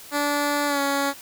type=tone with pitch glide; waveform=10% pulse; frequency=290 to 279.6 Hz; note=D4 to C#4; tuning=-22 to +15 cents; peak=-13 dBFS; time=0.11-1.14 s; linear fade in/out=50 ms; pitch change=-63 cents; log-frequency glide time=0.67-0.8 s; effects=white hiss -43 dBFS RMS until 1.21 s